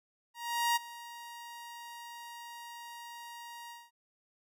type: tone with ADSR envelope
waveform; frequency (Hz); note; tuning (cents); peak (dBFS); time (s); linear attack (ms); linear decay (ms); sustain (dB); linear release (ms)
sawtooth; 943; A#5; +20; -22; 0.34-3.91; 420; 19; -19; 210
effects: none